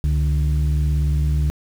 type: tone pair together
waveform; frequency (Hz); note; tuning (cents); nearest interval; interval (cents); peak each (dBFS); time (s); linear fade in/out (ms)
sine; 70 / 148.67; C#2 / D3; +18 / +22; octave + minor second; 1304; -15 / -19; 0.04-1.5; 0
effects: tanh soft clip ceiling -13 dBFS + 7-bit